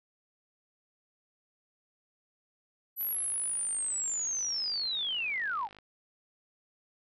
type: linear sweep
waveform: sine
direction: down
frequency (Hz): 12000 to 740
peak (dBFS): -30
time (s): 2.96-5.69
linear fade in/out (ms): 50
type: click train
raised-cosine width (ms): 0.3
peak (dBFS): -35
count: 144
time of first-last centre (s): 3.01-5.787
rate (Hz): 51.5
effects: none